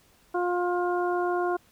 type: harmonic tone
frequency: 354.5 Hz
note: F4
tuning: 26 cents sharp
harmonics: 1 / 2 / 3 / 4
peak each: -26 / -29 / -33 / -35 dBFS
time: 0.34-1.57 s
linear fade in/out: 10 ms
effects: pink hiss -61 dBFS RMS until 1.71 s